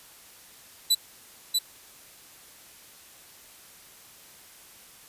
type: tone with echo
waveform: sawtooth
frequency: 3974 Hz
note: B7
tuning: 10 cents sharp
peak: -15 dBFS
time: 0.9-0.95 s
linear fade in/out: 10 ms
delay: 640 ms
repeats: 1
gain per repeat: -3 dB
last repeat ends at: 1.59 s
effects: white hiss -51 dBFS RMS until 5.08 s + resampled to 32000 Hz